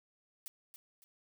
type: noise with echo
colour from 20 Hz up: blue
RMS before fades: -45 dBFS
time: 0.46-0.48 s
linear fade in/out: 0 ms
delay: 280 ms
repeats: 2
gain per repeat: -8 dB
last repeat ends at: 1.04 s
effects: none